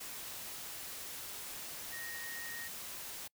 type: tone in noise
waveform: sine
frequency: 1864.7 Hz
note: A#6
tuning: in tune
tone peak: -44 dBFS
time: 1.92-2.68 s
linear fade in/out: 10 ms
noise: white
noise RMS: -45 dBFS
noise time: 0-3.28 s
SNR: -2 dB
effects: noise-tail reverb RT60 0.1 s tail -26 dB re dry